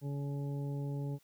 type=harmonic tone; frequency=141.4 Hz; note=C#3; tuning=35 cents sharp; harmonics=1 / 2 / 3 / 4 / 6; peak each=-35 / -44 / -47 / -52 / -55 dBFS; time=0.01-1.19 s; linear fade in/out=50 ms; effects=white hiss -70 dBFS RMS until 1.23 s